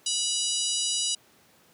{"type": "harmonic tone", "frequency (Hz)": 976, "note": "B5", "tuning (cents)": -21, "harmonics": [3, 4, 5, 6, 7, 8, 9, 10], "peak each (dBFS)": [-31, -32, -33, -34, -34, -35, -36, -36], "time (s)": [0.06, 1.15], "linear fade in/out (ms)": 5, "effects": ["pink hiss -59 dBFS RMS until 1.73 s", "high-pass 150 Hz 12 dB/octave"]}